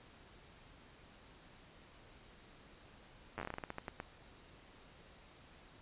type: slowing click train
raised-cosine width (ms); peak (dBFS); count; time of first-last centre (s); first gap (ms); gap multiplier
0.5; -26; 15; 3.38-4.001; 9; 1.22
effects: pink hiss -60 dBFS RMS until 5.81 s + resampled to 8000 Hz